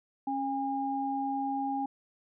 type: tone pair together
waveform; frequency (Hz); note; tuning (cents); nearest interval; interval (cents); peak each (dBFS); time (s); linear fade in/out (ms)
sine; 273.9 / 812.3; C#4 / G#5; -21 / -39; octave + perfect fifth; 1882; -33 / -31; 0.27-1.86; 5
effects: none